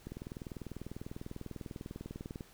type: click train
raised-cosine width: 3 ms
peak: -29 dBFS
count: 48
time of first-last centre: 0.07-2.408 s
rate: 20.1 Hz
effects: pink hiss -60 dBFS RMS until 2.53 s